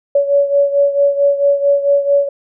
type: beating tone pair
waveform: sine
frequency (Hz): 564 / 568.5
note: C#5 / C#5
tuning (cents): +30 / +44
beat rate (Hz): 4.5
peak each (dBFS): -11 / -16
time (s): 0.15-2.29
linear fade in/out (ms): 5
effects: none